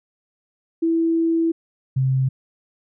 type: tone pair in turn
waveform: sine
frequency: 329.6 / 131.86 Hz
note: E4 / C3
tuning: 0 / +14 cents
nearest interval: octave + major third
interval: 1586 cents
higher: first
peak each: -16 dBFS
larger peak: neither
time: 0.82-1.52 / 1.96-2.29 s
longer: first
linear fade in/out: 10 ms
effects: none